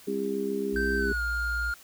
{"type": "harmonic tone", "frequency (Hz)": 67, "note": "C2", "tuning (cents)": 42, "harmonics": [3, 4, 5, 6], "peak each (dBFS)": [-34, -34, -37, -29], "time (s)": [0.07, 1.13], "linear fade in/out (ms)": 10}
{"type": "tone", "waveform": "sine", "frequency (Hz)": 60, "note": "B1", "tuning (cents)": -49, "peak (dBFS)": -31, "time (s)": [0.72, 1.74], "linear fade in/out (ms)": 50}
{"type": "tone with pitch glide", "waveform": "triangle", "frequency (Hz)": [1556, 1410.5], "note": ["G6", "F6"], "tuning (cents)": [-13, 17], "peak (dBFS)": -26, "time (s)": [0.76, 1.74], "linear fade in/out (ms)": 2, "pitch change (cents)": -170, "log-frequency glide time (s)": [0.97, 1.22]}
{"effects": ["white hiss -52 dBFS RMS until 1.83 s"]}